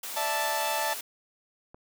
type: high-pass noise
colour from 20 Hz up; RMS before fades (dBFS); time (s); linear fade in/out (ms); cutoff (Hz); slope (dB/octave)
white; -37; 0.03-1.01; 5; 340; 12
type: chord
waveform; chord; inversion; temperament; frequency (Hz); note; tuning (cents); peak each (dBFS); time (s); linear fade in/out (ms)
sawtooth; D suspended second; none; equal; 587.3 / 659.3 / 880; D5 / E5 / A5; 0 / 0 / 0; -31 / -30 / -25; 0.16-0.94; 10
type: click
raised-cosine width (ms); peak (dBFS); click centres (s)
1; -33; 1.745
effects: none